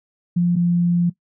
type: tone pair in turn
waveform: sine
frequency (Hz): 174.61 / 173.75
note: F3 / F3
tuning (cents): 0 / -9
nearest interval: unison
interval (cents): 9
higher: first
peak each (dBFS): -14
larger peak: neither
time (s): 0.36-0.56 / 0.56-1.1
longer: second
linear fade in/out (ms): 10
effects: noise-tail reverb RT60 0.1 s tail -18 dB re dry